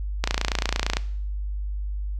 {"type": "click train", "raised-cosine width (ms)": 0.2, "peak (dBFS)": -5, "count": 22, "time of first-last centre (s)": [0.24, 0.969], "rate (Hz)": 28.8, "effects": ["noise-tail reverb RT60 0.6 s tail -18 dB re dry", "added 50 Hz sine -26 dBFS peak until 2.19 s"]}